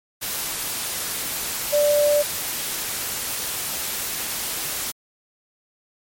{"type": "tone in noise", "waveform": "sine", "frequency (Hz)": 587.3, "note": "D5", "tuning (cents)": 0, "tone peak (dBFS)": -15, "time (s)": [1.72, 2.23], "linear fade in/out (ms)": 20, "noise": "white", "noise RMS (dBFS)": -27, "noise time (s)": [0.21, 4.92], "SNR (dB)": 9, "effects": ["MP3 64 kbps"]}